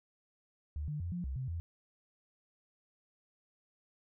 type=tone with pitch steps; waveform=sine; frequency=74.6 / 149.5 / 86.8 / 175.9 / 66.2 / 130.2 / 84.2 Hz; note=D2 / D3 / F2 / F3 / C2 / C3 / E2; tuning=+28 / +31 / -10 / +13 / +21 / -8 / +37 cents; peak=-35 dBFS; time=0.76-1.6 s; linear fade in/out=0 ms; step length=120 ms; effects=none